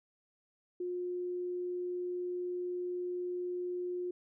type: tone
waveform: sine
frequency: 357.6 Hz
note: F4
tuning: 41 cents sharp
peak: -34 dBFS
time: 0.8-4.11 s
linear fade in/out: 5 ms
effects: none